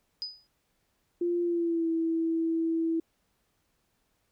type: tone with exponential decay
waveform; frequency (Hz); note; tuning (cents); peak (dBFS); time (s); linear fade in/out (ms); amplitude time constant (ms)
sine; 4978; D#8; 0; -29; 0.22-0.47; 0; 54
type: tone with pitch glide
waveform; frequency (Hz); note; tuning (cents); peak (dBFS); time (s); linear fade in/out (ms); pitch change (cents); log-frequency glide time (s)
sine; 347.3 to 327.8; F4 to E4; -10 to -10; -25; 1.21-3; 5; -100; 1.43-1.89
effects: pink hiss -74 dBFS RMS until 4.31 s